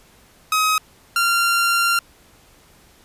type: tone pair in turn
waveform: sawtooth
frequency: 1267 / 1383.2 Hz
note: D#6 / F6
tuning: +31 / -17 cents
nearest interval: major second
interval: 152 cents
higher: second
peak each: -12 dBFS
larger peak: neither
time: 0.52-0.78 / 1.16-1.99 s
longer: second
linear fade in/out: 2 ms
effects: pink hiss -52 dBFS RMS until 3.04 s + resampled to 32000 Hz